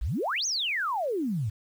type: exponential two-way sweep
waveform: sine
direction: up then down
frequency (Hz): 43.65 to 6645 to 96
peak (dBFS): -26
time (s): 0.01-1.5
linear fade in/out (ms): 10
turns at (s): 0.46
effects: 9-bit